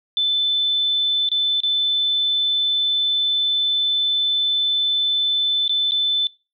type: tone with dropouts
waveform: sine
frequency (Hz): 3520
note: A7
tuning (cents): 0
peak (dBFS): -16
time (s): 0.17-6.27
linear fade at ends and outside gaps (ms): 1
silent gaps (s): 1.289-1.316 / 1.604-1.634 / 5.679-5.694 / 5.91-5.919
effects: noise-tail reverb RT60 0.3 s tail -24 dB re dry